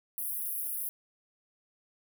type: high-pass noise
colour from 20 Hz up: pink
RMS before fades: -35 dBFS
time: 0.18-0.89 s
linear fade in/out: 0 ms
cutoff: 10000 Hz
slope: 96 dB/octave
effects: none